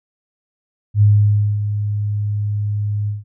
sine tone with ADSR envelope, 103.83 Hz, G#2, in tune, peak -7 dBFS, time 0.94-3.24 s, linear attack 77 ms, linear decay 570 ms, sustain -10 dB, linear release 160 ms, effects none

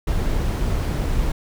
brown noise, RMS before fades -21 dBFS, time 0.07-1.32 s, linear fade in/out 5 ms, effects none

